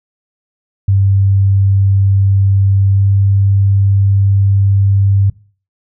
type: tone with pitch glide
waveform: sine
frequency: 98 to 98.74 Hz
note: G2 to G2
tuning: 0 to +13 cents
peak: -7 dBFS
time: 0.88-5.3 s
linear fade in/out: 5 ms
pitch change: +13 cents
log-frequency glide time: 2.93-3.02 s
effects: noise-tail reverb RT60 0.4 s tail -21 dB re dry